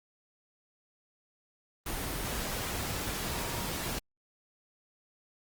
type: tone in noise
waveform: sine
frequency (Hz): 938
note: A#5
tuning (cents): +11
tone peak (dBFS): -44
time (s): 3.3-3.65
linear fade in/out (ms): 5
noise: pink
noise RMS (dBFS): -35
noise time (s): 1.86-3.99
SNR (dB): -12
effects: Opus 24 kbps